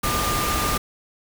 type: tone in noise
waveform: sine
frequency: 1201 Hz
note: D6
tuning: 38 cents sharp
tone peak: -25 dBFS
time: 0.03-0.78 s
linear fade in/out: 10 ms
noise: pink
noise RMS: -24 dBFS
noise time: 0.03-0.78 s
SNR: -4 dB
effects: none